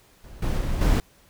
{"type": "noise with level steps", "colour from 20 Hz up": "brown", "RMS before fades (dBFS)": [-42, -24, -26, -18], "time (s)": [0.24, 1], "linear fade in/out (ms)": 0, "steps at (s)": [0.42, 0.58, 0.81], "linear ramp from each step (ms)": 5, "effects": ["pink hiss -57 dBFS RMS until 1.29 s"]}